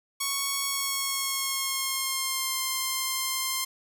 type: tone with pitch glide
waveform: 5% pulse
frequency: 1108.7 to 1051.9 Hz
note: C#6 to C6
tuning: 0 to +9 cents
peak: -15 dBFS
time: 0.2-3.65 s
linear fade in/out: 10 ms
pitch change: -91 cents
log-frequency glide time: 0.65-2.61 s
effects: none